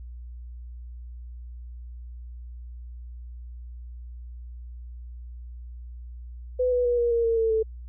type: tone with pitch steps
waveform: sine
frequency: 502 / 492.8 / 483.8 / 474.9 / 466.2 / 457.7 / 449.3 / 441.1 Hz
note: B4 / B4 / B4 / A#4 / A#4 / A#4 / A4 / A4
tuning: +28 / -4 / -36 / +32 / 0 / -32 / +36 / +4 cents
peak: -20 dBFS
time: 6.59-7.63 s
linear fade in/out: 10 ms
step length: 130 ms
effects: added 60 Hz sine -37 dBFS peak until 7.88 s